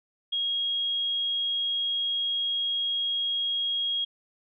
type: tone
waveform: sine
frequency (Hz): 3280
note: G#7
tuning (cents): -22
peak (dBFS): -25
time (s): 0.32-4.05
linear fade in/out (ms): 10
effects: none